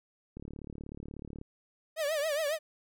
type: click train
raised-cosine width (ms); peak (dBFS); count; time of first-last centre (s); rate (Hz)
3; -30; 39; 0.37-1.414; 36.4
type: tone with vibrato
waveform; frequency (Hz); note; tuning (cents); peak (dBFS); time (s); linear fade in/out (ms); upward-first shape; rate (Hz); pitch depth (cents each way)
45% pulse; 605; D#5; -49; -29; 1.96-2.59; 50; triangle; 7.3; 150
effects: none